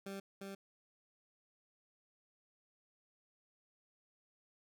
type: tone with echo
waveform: 20% pulse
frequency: 196.1 Hz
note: G3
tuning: 1 cent sharp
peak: -38 dBFS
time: 0.06-0.2 s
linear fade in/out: 5 ms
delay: 350 ms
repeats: 1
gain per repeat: -2 dB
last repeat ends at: 0.55 s
effects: none